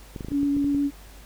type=clicks; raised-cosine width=3 ms; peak=-21 dBFS; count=9; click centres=0.162 / 0.208 / 0.247 / 0.285 / 0.319 / 0.431 / 0.567 / 0.644 / 0.747 s
type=tone with vibrato; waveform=sine; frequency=284 Hz; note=C#4; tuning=42 cents sharp; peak=-20 dBFS; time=0.3-0.91 s; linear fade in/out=50 ms; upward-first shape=sine; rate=8.3 Hz; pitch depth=11 cents each way
effects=added 50 Hz sine -45 dBFS peak until 1.25 s + pink hiss -50 dBFS RMS until 1.25 s